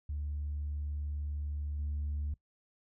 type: tone with level steps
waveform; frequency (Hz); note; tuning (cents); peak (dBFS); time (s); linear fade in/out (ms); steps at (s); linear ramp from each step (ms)
sine; 73.42; D2; 0; -33 / -31; 0.09-2.34; 5; 1.79; 2
effects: noise-tail reverb RT60 0.1 s tail -21 dB re dry + tanh soft clip ceiling -30 dBFS